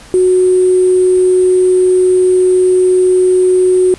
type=tone with sample-and-hold; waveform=sine; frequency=367.9 Hz; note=F#4; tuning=10 cents flat; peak=-6 dBFS; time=0.14-3.94 s; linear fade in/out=0 ms; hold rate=8820 Hz; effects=pink hiss -37 dBFS RMS until 3.98 s + resampled to 24000 Hz